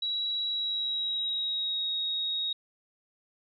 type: tone with pitch glide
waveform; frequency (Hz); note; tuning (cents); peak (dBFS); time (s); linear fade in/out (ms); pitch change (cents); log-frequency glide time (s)
sine; 3892 to 3768; B7 to A#7; -26 to +18; -28; 0.02-2.53; 5; -56; 0.46-1.91
effects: none